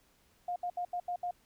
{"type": "tone bursts at uneven times", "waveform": "sine", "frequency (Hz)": 710, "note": "F5", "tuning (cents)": 28, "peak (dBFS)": -32, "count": 6, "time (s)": [[0.48, 0.56], [0.63, 0.7], [0.77, 0.85], [0.93, 1], [1.08, 1.16], [1.23, 1.31]], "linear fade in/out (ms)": 5, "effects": ["pink hiss -68 dBFS RMS until 1.45 s"]}